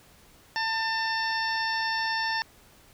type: harmonic tone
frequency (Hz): 896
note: A5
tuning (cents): +31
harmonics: 1 / 2 / 3 / 4 / 5 / 6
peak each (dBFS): -30 / -29 / -39 / -41 / -38 / -34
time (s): 0.56-2.42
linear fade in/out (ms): 0
effects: pink hiss -56 dBFS RMS until 2.93 s